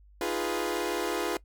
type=chord; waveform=sawtooth; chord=F half-diminished seventh; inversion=third; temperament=equal; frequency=311.1 / 349.2 / 415.3 / 493.9 Hz; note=Eb4 / F4 / Ab4 / Cb5; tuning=0 / 0 / 0 / 0 cents; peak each=-33 / -28 / -30 / -31 dBFS; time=0.21-1.37 s; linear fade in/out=2 ms; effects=noise-tail reverb RT60 0.1 s tail -21 dB re dry + added 50 Hz sine -53 dBFS peak until 1.44 s